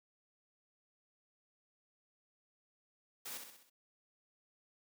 white noise with echo, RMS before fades -45 dBFS, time 3.25-3.38 s, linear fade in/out 10 ms, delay 64 ms, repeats 5, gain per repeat -5 dB, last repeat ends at 3.7 s, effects high-pass 150 Hz 12 dB/octave

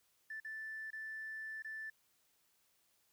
triangle tone with dropouts, 1760 Hz, A6, in tune, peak -39 dBFS, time 0.3-1.9 s, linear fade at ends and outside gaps 5 ms, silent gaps 0.401-0.447 / 0.905-0.93 / 1.623-1.646 s, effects tanh soft clip ceiling -40 dBFS + white hiss -75 dBFS RMS until 3.12 s

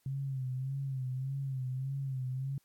sine tone with vibrato, 132.8 Hz, C3, 26 cents sharp, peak -33 dBFS, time 0.06-2.58 s, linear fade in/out 2 ms, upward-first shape sine, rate 1.7 Hz, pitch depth 67 cents each way, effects white hiss -73 dBFS RMS until 2.64 s + AAC 64 kbps

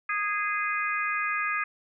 harmonic tone, 413 Hz, G#4, 10 cents flat, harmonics 3 / 4 / 5 / 6, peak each -30 / -31 / -32 / -33 dBFS, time 0.09-1.64 s, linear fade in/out 5 ms, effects none

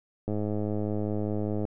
click train, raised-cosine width 2 ms, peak -18 dBFS, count 145, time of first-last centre 0.28-1.651 s, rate 105 Hz, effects none

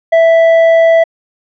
triangle tone with hard clipping, 659.3 Hz, E5, in tune, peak -6 dBFS, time 0.12-1.04 s, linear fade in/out 10 ms, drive 10 dB, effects low-pass 3000 Hz 12 dB/octave

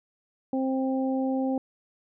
harmonic tone, 263.7 Hz, C4, 14 cents sharp, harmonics 1 / 2 / 3, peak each -25 / -31 / -35 dBFS, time 0.53-1.58 s, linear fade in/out 2 ms, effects none

